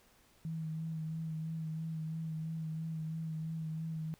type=tone with vibrato; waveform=sine; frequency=159.8 Hz; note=D#3; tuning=47 cents sharp; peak=-36 dBFS; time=0.45-4.14 s; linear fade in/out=0 ms; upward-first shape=sine; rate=3 Hz; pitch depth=25 cents each way; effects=pink hiss -66 dBFS RMS until 4.19 s